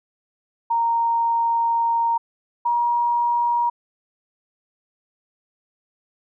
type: tone pair in turn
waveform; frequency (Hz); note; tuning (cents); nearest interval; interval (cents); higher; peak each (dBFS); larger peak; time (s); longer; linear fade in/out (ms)
sine; 928 / 951.3; A#5 / A#5; -8 / +35; unison; 43; second; -17; neither; 0.7-2.18 / 2.65-3.7; first; 10
effects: none